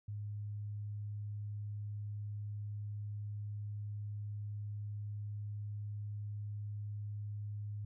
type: tone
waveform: sine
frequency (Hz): 103.83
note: G#2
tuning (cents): 0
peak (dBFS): -39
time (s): 0.08-7.85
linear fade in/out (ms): 5
effects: none